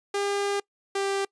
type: tone pair in turn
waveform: sawtooth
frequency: 402.4 / 393.9 Hz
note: G4 / G4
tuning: +45 / +8 cents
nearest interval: unison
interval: 37 cents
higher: first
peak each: -21 dBFS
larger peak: neither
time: 0.14-0.6 / 0.95-1.25 s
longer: first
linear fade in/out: 5 ms
effects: noise-tail reverb RT60 0.1 s tail -24 dB re dry + resampled to 22050 Hz